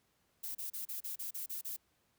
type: noise bursts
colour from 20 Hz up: violet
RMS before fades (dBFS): -41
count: 9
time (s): 0.43-1.766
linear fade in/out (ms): 10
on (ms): 120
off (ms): 32
effects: pink hiss -75 dBFS RMS until 2.18 s + high-pass 60 Hz 12 dB/octave